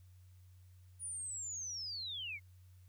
sine linear sweep, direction down, 9740 to 2093 Hz, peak -40 dBFS, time 0.99-2.4 s, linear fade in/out 50 ms, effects added 91 Hz sine -57 dBFS peak until 2.88 s + white hiss -75 dBFS RMS until 2.88 s

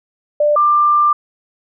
sine tone pair in turn, 593 / 1188.3 Hz, D5 / D6, +17 / +20 cents, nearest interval octave, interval 1203 cents, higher second, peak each -10 / -9 dBFS, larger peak second, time 0.4-0.56 / 0.56-1.13 s, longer second, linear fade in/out 5 ms, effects none

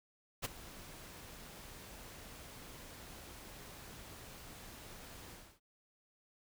pink noise with ADSR envelope, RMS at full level -35 dBFS, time 0.42-5.6 s, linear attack 30 ms, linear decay 16 ms, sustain -17 dB, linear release 290 ms, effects none

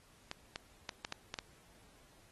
clicks, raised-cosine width 0.2 ms, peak -22 dBFS, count 7, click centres 0.314 / 0.559 / 0.892 / 1.049 / 1.124 / 1.341 / 1.388 s, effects pink hiss -65 dBFS RMS until 2.31 s + AAC 32 kbps

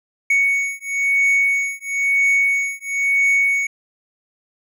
triangle beating tone pair, 2225 / 2226 Hz, C#7 / C#7, +6 / +7 cents, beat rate 1 Hz, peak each -17 dBFS, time 0.3-3.67 s, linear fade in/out 5 ms, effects none

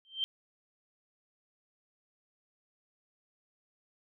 sine tone with exponential growth, 3136 Hz, G7, in tune, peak -25 dBFS, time 0.05-0.24 s, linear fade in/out 0 ms, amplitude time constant 40 ms, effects none

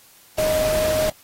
sine tone in noise, 622.3 Hz, D#5, in tune, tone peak -18 dBFS, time 0.38-1.1 s, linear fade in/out 5 ms, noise pink, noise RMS -27 dBFS, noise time 0.38-1.1 s, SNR +6 dB, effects white hiss -51 dBFS RMS until 1.23 s + AAC 48 kbps

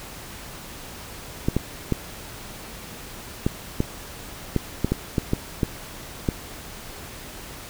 clicks, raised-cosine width 3 ms, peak -7 dBFS, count 12, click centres 1.485 / 1.566 / 1.923 / 3.465 / 3.804 / 4.563 / 4.846 / 4.92 / 5.182 / 5.334 / 5.632 / 6.288 s, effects pink hiss -39 dBFS RMS until 7.69 s

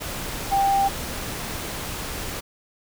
sine tone in noise, 789 Hz, G5, 11 cents sharp, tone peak -17 dBFS, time 0.51-0.89 s, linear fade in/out 20 ms, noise pink, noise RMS -31 dBFS, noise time 0-2.41 s, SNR +11 dB, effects none

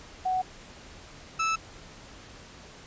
sine / 30% pulse tone pair in turn, 744 / 1311.9 Hz, F#5 / E6, +9 / -9 cents, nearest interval minor seventh, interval 982 cents, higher second, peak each -24 / -22 dBFS, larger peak second, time 0.25-0.42 / 1.39-1.56 s, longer neither, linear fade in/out 10 ms, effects pink hiss -48 dBFS RMS until 2.86 s + resampled to 16000 Hz

